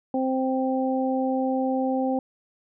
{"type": "harmonic tone", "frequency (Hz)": 261.6, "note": "C4", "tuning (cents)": 0, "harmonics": [1, 2, 3], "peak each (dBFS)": [-24, -27, -29], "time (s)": [0.14, 2.19], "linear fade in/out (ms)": 2, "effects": []}